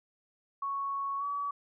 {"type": "tone with pitch glide", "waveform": "sine", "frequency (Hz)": [1108.7, 1139.9], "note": ["C#6", "C#6"], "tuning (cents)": [0, 48], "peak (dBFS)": -31, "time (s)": [0.62, 1.51], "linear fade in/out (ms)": 5, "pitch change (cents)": 48, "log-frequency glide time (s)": [1.18, 1.25], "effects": []}